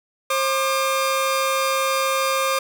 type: tone pair together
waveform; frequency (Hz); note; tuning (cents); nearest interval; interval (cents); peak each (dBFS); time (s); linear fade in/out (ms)
sawtooth; 533.7 / 1200; C5 / D6; +34 / +37; octave + major second; 1403; -18; 0.3-2.59; 5
effects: none